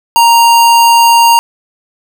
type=tone; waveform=square; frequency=932.3 Hz; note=A#5; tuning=in tune; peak=-4 dBFS; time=0.16-1.39 s; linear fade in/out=0 ms; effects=none